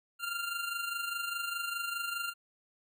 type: tone with amplitude modulation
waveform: 25% pulse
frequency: 1391 Hz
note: F6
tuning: 7 cents flat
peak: -28 dBFS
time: 0.19-2.34 s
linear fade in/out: 50 ms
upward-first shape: sine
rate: 24.9 Hz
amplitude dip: 55%
effects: none